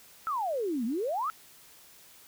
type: exponential two-way sweep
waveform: sine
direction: down then up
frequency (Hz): 1358 to 215.5 to 1358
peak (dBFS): -28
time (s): 0.27-1.3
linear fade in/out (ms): 0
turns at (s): 0.85
effects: white hiss -55 dBFS RMS until 2.27 s